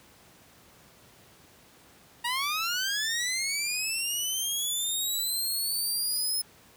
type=linear sweep; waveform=15% pulse; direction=up; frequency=932.3 to 5200 Hz; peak=-21 dBFS; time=2.24-6.42 s; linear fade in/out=10 ms; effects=pink hiss -56 dBFS RMS until 6.76 s + high-pass 80 Hz 12 dB/octave